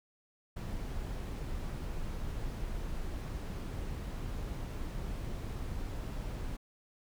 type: noise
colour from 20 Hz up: brown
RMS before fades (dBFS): -38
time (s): 0.56-6.57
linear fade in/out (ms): 10
effects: none